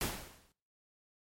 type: noise with exponential decay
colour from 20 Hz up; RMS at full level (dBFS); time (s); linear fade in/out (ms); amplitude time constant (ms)
pink; -32; 0.01-0.52; 1; 110
effects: noise-tail reverb RT60 0.6 s tail -24 dB re dry + MP3 64 kbps